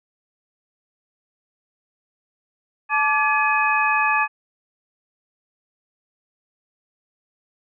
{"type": "tone cluster", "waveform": "sine", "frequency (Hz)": [867, 1166, 1703, 2519], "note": ["A5", "D6", "G#6", "D#7"], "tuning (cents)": [-26, -13, 43, 21], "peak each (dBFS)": -22, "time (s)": [2.89, 4.28], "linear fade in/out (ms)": 50, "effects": []}